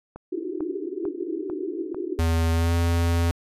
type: click train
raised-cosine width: 1 ms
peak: -24 dBFS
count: 5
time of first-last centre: 0.16-1.946 s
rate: 2.24 Hz
type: band-pass noise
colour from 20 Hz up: white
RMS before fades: -30 dBFS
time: 0.32-2.2 s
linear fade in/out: 5 ms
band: 300 to 400 Hz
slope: 96 dB/octave
type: tone with pitch glide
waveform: square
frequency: 82.41 to 84.82 Hz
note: E2 to E2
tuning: 0 to +50 cents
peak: -20 dBFS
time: 2.19-3.31 s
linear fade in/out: 0 ms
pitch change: +50 cents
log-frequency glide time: 2.52-2.74 s
effects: resampled to 32000 Hz